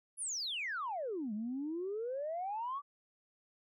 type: exponential two-way sweep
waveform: sine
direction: down then up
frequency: 11040 to 203.5 to 1173 Hz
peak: -35 dBFS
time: 0.17-2.82 s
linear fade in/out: 50 ms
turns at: 1.33 s
effects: tanh soft clip ceiling -31 dBFS